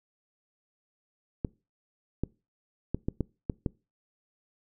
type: clicks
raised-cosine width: 3 ms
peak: -15 dBFS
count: 7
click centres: 1.448 / 2.236 / 2.946 / 3.085 / 3.207 / 3.498 / 3.662 s
effects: noise-tail reverb RT60 0.3 s tail -24 dB re dry